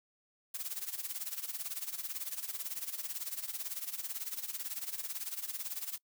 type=noise with tremolo; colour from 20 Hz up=blue; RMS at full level=-37 dBFS; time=0.54-5.98 s; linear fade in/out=5 ms; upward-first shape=sine; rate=18 Hz; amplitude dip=80%; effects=noise-tail reverb RT60 0.1 s tail -24 dB re dry